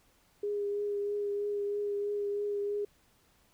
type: tone with vibrato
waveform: sine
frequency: 408.9 Hz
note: G#4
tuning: 27 cents flat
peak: -30 dBFS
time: 0.43-2.85 s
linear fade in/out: 5 ms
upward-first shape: triangle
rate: 3.1 Hz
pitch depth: 19 cents each way
effects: pink hiss -67 dBFS RMS until 3.53 s